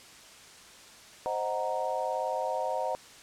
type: chord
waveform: sine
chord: C half-diminished seventh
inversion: none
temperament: equal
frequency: 523.3 / 622.3 / 740 / 932.3 Hz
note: C5 / Eb5 / Gb5 / Bb5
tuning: 0 / 0 / 0 / 0 cents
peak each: -34 dBFS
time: 1.26-2.95 s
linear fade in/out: 0 ms
effects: white hiss -51 dBFS RMS until 3.22 s + low-pass 8000 Hz 12 dB/octave